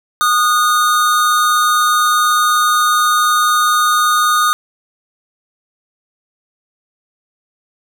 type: tone pair together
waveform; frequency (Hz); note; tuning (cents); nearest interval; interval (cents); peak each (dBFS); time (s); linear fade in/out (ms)
square; 1232 / 1451.9; D#6 / F#6; -17 / -33; minor third; 284; -12 / -19; 0.21-4.53; 0
effects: none